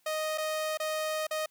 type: tone with dropouts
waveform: sawtooth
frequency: 622.3 Hz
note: D#5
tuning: in tune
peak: -26 dBFS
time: 0.06-1.46 s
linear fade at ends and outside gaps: 5 ms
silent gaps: 0.377-0.381 / 0.774-0.799 / 1.269-1.309 s
effects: white hiss -70 dBFS RMS until 1.5 s + high-pass 100 Hz 12 dB/octave